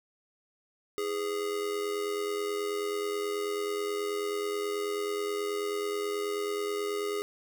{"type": "tone with amplitude modulation", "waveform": "square", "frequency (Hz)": 412.2, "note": "G#4", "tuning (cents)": -13, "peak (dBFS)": -28, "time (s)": [0.98, 7.22], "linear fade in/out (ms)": 0, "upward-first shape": "sine", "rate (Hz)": 89.3, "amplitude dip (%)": 60, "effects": []}